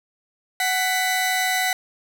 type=tone pair together; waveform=sawtooth; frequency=745.4 / 1990 Hz; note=F#5 / B6; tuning=+13 / +13 cents; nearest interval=octave + perfect fourth; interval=1700 cents; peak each=-19 / -19 dBFS; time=0.6-1.73 s; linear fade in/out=2 ms; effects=none